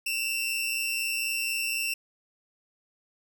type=tone pair together; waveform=sawtooth; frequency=2637 / 2761 Hz; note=E7 / F7; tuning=0 / -20 cents; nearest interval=minor second; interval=80 cents; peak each=-27 / -27 dBFS; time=0.06-1.94 s; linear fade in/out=5 ms; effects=none